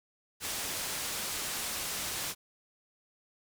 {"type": "low-pass noise", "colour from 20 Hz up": "white", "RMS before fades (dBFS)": -36, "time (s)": [0.4, 2.35], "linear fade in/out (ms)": 50, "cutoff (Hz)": 11000, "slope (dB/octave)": 12, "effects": []}